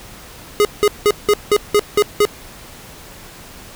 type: tone bursts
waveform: square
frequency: 415.3 Hz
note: G#4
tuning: in tune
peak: -10 dBFS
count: 8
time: 0.6-2.252 s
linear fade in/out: 0 ms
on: 49 ms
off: 180 ms
effects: pink hiss -38 dBFS RMS until 3.75 s